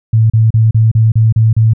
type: tone bursts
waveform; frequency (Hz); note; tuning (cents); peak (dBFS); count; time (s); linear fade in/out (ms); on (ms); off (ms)
sine; 111.4; A2; +22; -5; 8; 0.13-1.735; 5; 170; 35
effects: none